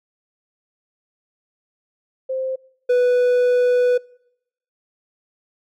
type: tone pair in turn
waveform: sine / triangle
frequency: 523.3 / 493.9 Hz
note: C5 / B4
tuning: 0 / 0 cents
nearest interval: minor second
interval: 100 cents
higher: first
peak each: -21 / -11 dBFS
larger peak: second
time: 2.29-2.56 / 2.89-3.98 s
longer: second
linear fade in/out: 10 ms
effects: noise-tail reverb RT60 0.8 s tail -25 dB re dry